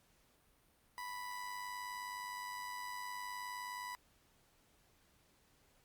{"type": "tone with amplitude modulation", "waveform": "30% pulse", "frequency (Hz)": 987.8, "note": "B5", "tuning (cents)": 0, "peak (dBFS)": -38, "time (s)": [0.98, 3.95], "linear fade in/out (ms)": 0, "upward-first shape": "sine", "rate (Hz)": 99.4, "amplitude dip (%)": 45, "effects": ["pink hiss -71 dBFS RMS until 5.84 s", "Opus 48 kbps"]}